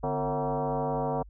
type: tone with frequency modulation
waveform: sine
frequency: 146.83 Hz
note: D3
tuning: in tune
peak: -26 dBFS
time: 0.03-1.23 s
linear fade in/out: 10 ms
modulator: 201 Hz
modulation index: 4.1
effects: added 50 Hz sine -46 dBFS peak until 1.29 s